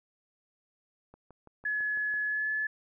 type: click train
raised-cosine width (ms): 1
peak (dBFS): -38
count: 7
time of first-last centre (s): 1.14-2.14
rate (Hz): 6
type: tone with pitch glide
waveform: sine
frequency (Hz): 1700 to 1722.7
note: G#6 to A6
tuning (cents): +40 to -37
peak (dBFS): -28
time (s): 1.65-2.67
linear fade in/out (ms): 5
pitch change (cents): +23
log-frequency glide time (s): 2.26-2.49
effects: none